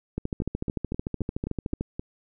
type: two click trains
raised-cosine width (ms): 3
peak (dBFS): -18 / -15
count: 7 / 23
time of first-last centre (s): 0.42-1.995 / 0.18-1.81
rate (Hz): 3.81 / 13.5
effects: none